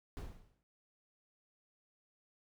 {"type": "noise with exponential decay", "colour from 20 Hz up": "brown", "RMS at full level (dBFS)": -40, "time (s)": [0.17, 0.63], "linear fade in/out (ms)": 0, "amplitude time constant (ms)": 99, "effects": []}